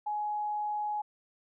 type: tone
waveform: sine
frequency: 839 Hz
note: G#5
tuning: 17 cents sharp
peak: -30 dBFS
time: 0.06-1.02 s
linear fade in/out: 10 ms
effects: none